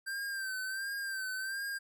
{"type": "tone with vibrato", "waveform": "square", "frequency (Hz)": 1568, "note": "G6", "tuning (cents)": 0, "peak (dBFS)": -36, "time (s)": [0.06, 1.79], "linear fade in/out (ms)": 20, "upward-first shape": "sine", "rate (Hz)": 1.4, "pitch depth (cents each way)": 56, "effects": []}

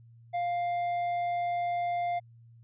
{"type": "tone with tanh clipping", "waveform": "sine", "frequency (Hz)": 700, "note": "F5", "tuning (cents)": 4, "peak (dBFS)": -29, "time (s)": [0.33, 2.2], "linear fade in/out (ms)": 20, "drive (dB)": 7, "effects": ["added 116 Hz sine -52 dBFS peak until 2.63 s", "resampled to 8000 Hz"]}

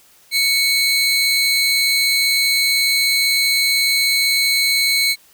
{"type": "tone pair together", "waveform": "40% pulse", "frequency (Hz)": [2217, 4092], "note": ["C#7", "C8"], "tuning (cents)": [0, -39], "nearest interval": "major seventh", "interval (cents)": 1061, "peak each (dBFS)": -16, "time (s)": [0.31, 5.16], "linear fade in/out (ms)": 50, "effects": ["white hiss -51 dBFS RMS until 5.33 s"]}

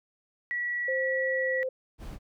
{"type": "tone", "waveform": "sine", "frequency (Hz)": 1937, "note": "B6", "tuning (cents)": -34, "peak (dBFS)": -28, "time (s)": [0.51, 1.63], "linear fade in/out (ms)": 0}
{"type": "tone with pitch glide", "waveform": "sine", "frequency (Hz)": [523.3, 519.1], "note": ["C5", "C5"], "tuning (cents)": [0, -14], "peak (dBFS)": -28, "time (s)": [0.88, 1.69], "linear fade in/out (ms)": 5, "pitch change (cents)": -14, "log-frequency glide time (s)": [1.29, 1.53]}
{"type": "noise", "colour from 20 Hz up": "brown", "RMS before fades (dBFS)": -39, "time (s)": [1.98, 2.19], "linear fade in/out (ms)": 50}
{"effects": []}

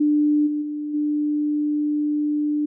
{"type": "tone with level steps", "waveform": "sine", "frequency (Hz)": 297.4, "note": "D4", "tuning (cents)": 22, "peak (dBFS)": [-15, -21, -25, -19], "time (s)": [0, 2.66], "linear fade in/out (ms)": 10, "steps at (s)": [0.46, 0.61, 0.93], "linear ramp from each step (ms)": 20, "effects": []}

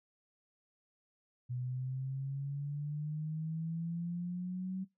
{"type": "exponential sweep", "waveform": "sine", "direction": "up", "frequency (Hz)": [123.47, 190], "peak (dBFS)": -35, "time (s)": [1.49, 4.85], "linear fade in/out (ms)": 20, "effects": ["noise-tail reverb RT60 0.2 s tail -22 dB re dry"]}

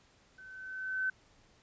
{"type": "tone with level ramp", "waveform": "sine", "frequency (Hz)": 1525, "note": "G6", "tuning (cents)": -48, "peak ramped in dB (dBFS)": [-50, -28], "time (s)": [0.38, 1.1], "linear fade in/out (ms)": 5, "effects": ["pink hiss -65 dBFS RMS until 1.62 s", "resampled to 16000 Hz"]}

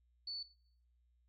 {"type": "tone", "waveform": "sine", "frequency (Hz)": 4471, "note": "C#8", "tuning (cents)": 14, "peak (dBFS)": -40, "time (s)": [0.27, 0.43], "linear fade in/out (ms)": 5, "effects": ["noise-tail reverb RT60 0.6 s tail -19 dB re dry", "added 60 Hz sine -70 dBFS peak until 1.28 s"]}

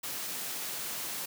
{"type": "high-pass noise", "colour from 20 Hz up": "white", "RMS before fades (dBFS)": -37, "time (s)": [0.03, 1.26], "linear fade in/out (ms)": 10, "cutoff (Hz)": 120, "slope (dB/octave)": 24, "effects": []}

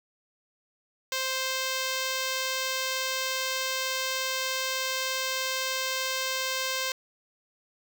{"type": "tone", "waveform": "5% pulse", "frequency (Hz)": 523.3, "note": "C5", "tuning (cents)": 0, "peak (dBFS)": -16, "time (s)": [1.12, 6.92], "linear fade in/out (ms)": 2, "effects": []}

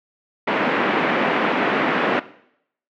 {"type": "band-pass noise", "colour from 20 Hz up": "pink", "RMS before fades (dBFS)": -20, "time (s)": [0.47, 2.2], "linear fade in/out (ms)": 10, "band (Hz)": [220, 2500], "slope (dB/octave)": 24, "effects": ["noise-tail reverb RT60 0.7 s tail -17 dB re dry"]}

